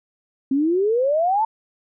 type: exponential sweep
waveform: sine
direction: up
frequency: 261.6 to 910 Hz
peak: -16 dBFS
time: 0.51-1.45 s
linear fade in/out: 5 ms
effects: none